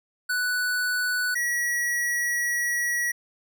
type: tone pair in turn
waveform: square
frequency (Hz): 1484 / 1922.8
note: F#6 / B6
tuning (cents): +5 / -47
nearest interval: major third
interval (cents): 448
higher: second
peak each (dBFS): -24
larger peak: neither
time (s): 0.29-1.35 / 1.35-3.12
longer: second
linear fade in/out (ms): 10
effects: none